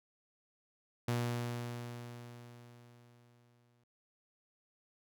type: tone with exponential decay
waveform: sawtooth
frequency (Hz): 120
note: B2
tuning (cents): -49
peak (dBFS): -27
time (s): 1.08-3.84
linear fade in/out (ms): 5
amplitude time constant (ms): 600
effects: none